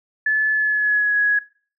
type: tone with pitch glide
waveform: sine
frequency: 1729 to 1672 Hz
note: A6 to G#6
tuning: -31 to +11 cents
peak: -15 dBFS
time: 0.26-1.39 s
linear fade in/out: 5 ms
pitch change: -58 cents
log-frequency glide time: 0.51-1.16 s
effects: noise-tail reverb RT60 0.4 s tail -19 dB re dry